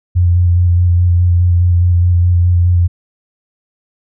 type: tone with vibrato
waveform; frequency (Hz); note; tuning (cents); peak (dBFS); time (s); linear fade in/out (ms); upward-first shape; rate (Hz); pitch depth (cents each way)
sine; 88; F2; +14; -7; 0.15-2.88; 20; square; 4.8; 18
effects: none